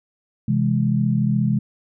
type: chord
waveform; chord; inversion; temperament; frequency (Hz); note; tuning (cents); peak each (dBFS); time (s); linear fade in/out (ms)
sine; C augmented; none; equal; 130.81 / 164.81 / 207.7; C3 / E3 / G#3; 0 / 0 / 0; -20 / -23 / -20; 0.48-1.59; 5
effects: none